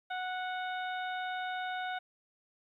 harmonic tone, 737 Hz, F#5, 7 cents flat, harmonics 1 / 2 / 3 / 4 / 5, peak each -36 / -39 / -47 / -51 / -47 dBFS, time 0.1-1.99 s, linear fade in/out 10 ms, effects 12-bit

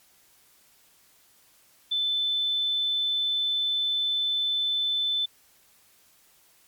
sine tone, 3520 Hz, A7, in tune, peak -23 dBFS, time 1.91-5.26 s, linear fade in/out 10 ms, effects white hiss -60 dBFS RMS until 6.67 s + MP3 96 kbps

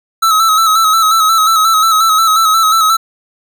square tone with vibrato, 1300 Hz, E6, 24 cents flat, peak -8 dBFS, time 0.22-2.97 s, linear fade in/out 10 ms, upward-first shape square, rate 5.6 Hz, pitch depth 38 cents each way, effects none

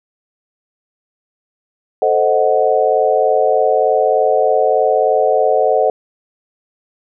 sine chord, A diminished seventh, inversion none, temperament equal, 440 / 523.3 / 622.3 / 740 Hz, A4 / C5 / Eb5 / Gb5, 0 / 0 / 0 / 0 cents, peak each -16 dBFS, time 2.02-5.9 s, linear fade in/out 2 ms, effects none

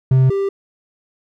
triangle tone pair in turn, 130.81 / 394 Hz, C3 / G4, 0 / +9 cents, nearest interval octave + perfect fifth, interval 1909 cents, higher second, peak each -7 / -14 dBFS, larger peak first, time 0.11-0.3 / 0.3-0.49 s, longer neither, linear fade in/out 5 ms, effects none

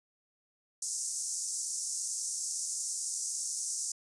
pink band-pass noise, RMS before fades -36 dBFS, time 0.82-3.92 s, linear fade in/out 5 ms, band 5700 to 9500 Hz, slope 48 dB/octave, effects resampled to 24000 Hz

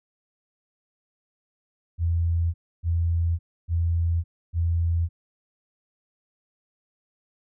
sine tone bursts, 84.3 Hz, E2, 39 cents sharp, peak -20 dBFS, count 4, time 1.98-5.09 s, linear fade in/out 50 ms, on 560 ms, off 290 ms, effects none

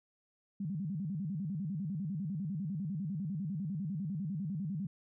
sine tone with vibrato, 174.61 Hz, F3, in tune, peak -34 dBFS, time 0.6-4.87 s, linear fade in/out 5 ms, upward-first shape square, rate 10 Hz, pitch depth 230 cents each way, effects none

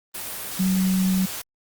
sine tone in noise, 187.6 Hz, F#3, 24 cents sharp, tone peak -18 dBFS, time 0.59-1.26 s, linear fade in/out 10 ms, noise white, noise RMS -32 dBFS, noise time 0.14-1.42 s, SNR +11 dB, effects Opus 32 kbps

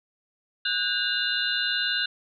sine tone cluster, 1479 / 1598 / 2827 / 3597 / 4050 Hz, F#6 / G6 / F7 / A7 / B7, -1 / +33 / +20 / +37 / +43 cents, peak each -30 dBFS, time 0.65-2.06 s, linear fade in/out 5 ms, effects none

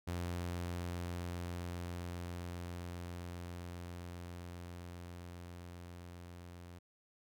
sawtooth tone with level ramp, 87.5 Hz, F2, 4 cents sharp, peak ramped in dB -33 to -46 dBFS, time 0.07-6.79 s, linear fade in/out 10 ms, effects none

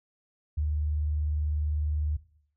sine tone with vibrato, 75.3 Hz, D2, 44 cents sharp, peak -25 dBFS, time 0.57-2.17 s, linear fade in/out 10 ms, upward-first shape sine, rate 20 Hz, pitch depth 65 cents each way, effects noise-tail reverb RT60 0.6 s tail -18 dB re dry

